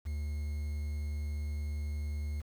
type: tone with quantisation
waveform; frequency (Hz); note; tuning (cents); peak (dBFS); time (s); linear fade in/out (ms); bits
triangle; 74.1; D2; +16; -31; 0.05-2.42; 20; 9
effects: none